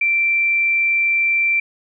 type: tone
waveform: sine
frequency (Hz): 2349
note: D7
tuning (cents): 0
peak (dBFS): -14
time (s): 0.01-1.6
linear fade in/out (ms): 5
effects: none